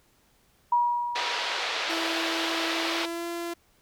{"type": "tone with exponential decay", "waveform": "sine", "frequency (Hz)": 960, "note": "B5", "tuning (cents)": -49, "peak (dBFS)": -18, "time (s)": [0.72, 2.2], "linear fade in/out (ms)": 5, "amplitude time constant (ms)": 320}
{"type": "band-pass noise", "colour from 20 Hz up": "white", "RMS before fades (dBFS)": -30, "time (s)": [1.15, 3.06], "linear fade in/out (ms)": 10, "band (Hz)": [430, 4200], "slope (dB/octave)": 24}
{"type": "tone with pitch glide", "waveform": "sawtooth", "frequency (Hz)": [329.6, 341.4], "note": ["E4", "F4"], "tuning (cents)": [0, -39], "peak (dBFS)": -27, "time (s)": [1.89, 3.54], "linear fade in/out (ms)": 10, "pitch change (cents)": 61, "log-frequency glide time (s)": [2.83, 3.26]}
{"effects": ["pink hiss -64 dBFS RMS until 3.81 s"]}